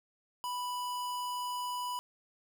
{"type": "tone", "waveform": "square", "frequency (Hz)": 987.8, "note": "B5", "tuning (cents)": 0, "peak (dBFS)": -35, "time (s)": [0.44, 1.99], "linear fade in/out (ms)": 0, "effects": []}